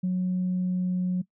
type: tone with pitch glide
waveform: sine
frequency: 183 to 181.84 Hz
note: F#3 to F#3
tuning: -19 to -30 cents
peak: -22 dBFS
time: 0.03-1.22 s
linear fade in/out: 10 ms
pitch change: -11 cents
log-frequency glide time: 0.25-0.99 s
effects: noise-tail reverb RT60 0.1 s tail -20 dB re dry + tanh soft clip ceiling -20 dBFS